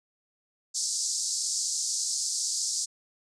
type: band-pass noise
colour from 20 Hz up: white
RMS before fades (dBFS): -30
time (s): 0.74-2.86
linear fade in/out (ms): 20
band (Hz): 4600 to 8300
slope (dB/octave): 48
effects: none